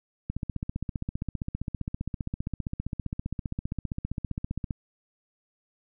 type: click train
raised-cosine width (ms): 5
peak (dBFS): -18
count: 68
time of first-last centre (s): 0.3-4.708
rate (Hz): 15.2
effects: none